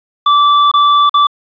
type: tone with dropouts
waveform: square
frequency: 1163 Hz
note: D6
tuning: 17 cents flat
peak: -7 dBFS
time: 0.26-1.27 s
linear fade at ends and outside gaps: 5 ms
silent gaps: 0.715-0.738 / 1.095-1.141 s
effects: resampled to 11025 Hz + 7-bit